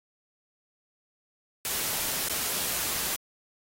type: noise with dropouts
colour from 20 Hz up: white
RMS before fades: -30 dBFS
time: 1.65-3.16 s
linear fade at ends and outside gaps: 1 ms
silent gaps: 2.286-2.296 s
effects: AAC 48 kbps